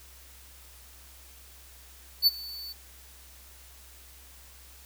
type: tone with ADSR envelope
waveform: square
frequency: 4490 Hz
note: C#8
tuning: 21 cents sharp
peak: -16 dBFS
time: 2.22-2.73 s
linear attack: 48 ms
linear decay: 27 ms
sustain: -22 dB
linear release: 11 ms
effects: added 64 Hz sine -53 dBFS peak until 4.85 s + white hiss -53 dBFS RMS until 4.85 s